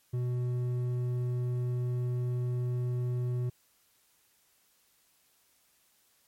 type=tone with hard clipping; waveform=sine; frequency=123.47 Hz; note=B2; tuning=in tune; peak=-30 dBFS; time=0.13-3.5 s; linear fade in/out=10 ms; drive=6 dB; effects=white hiss -68 dBFS RMS until 6.27 s + MP3 64 kbps

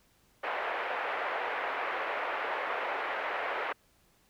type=band-pass noise; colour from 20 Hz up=pink; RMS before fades=-34 dBFS; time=0.43-3.73 s; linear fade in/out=10 ms; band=510 to 2300 Hz; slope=24 dB/octave; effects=pink hiss -67 dBFS RMS until 4.29 s

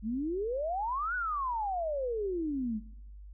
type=exponential two-way sweep; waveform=sine; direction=up then down; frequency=203.8 to 1506 to 203.8 Hz; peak=-30 dBFS; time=0.02-2.81 s; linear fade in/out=50 ms; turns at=1.15 s; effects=noise-tail reverb RT60 0.8 s tail -22 dB re dry + added 50 Hz sine -45 dBFS peak until 3.33 s

